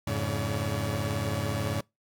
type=tone cluster; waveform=sawtooth; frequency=88.2 / 106.4 / 140.1 / 570 Hz; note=F2 / G#2 / C#3 / C#5; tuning=+18 / +42 / +19 / +48 cents; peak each=-31 / -27 / -30 / -32 dBFS; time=0.07-1.81 s; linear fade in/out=5 ms; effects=noise-tail reverb RT60 0.2 s tail -24 dB re dry